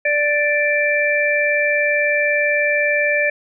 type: harmonic tone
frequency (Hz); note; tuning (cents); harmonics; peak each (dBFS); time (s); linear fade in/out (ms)
587.3; D5; 0; 1 / 3 / 4; -19 / -19 / -19; 0.05-3.3; 5
effects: none